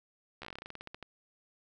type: slowing click train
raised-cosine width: 0.3 ms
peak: -27 dBFS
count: 17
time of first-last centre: 0.42-1.027 s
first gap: 13 ms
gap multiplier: 1.13
effects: none